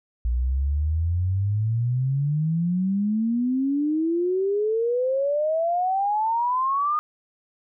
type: exponential sweep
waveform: sine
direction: up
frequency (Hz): 58 to 1233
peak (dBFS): -20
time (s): 0.25-6.99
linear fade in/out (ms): 0
effects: none